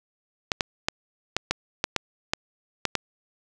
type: clicks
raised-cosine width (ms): 0.2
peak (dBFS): -5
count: 10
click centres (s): 0.518 / 0.608 / 0.885 / 1.366 / 1.51 / 1.841 / 1.963 / 2.335 / 2.853 / 2.953
effects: none